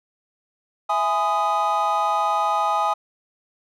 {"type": "chord", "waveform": "triangle", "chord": "E major seventh", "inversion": "none", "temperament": "equal with one note detuned", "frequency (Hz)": [659.3, 830.6, 1012, 1244.5], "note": ["E5", "G#5", "B5", "D#6"], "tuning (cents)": [0, 0, 42, 0], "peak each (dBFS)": [-26, -20, -26, -21], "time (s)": [0.89, 2.94], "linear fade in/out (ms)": 10, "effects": []}